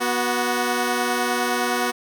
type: tone pair together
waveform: 10% pulse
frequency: 243.4 / 370 Hz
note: B3 / F#4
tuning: -25 / 0 cents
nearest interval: perfect fifth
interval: 725 cents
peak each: -15 dBFS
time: 0-1.92 s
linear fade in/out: 20 ms
effects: none